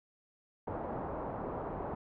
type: low-pass noise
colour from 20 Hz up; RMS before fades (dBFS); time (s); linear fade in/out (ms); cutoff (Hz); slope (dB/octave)
white; -39; 0.67-1.95; 5; 930; 24
effects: none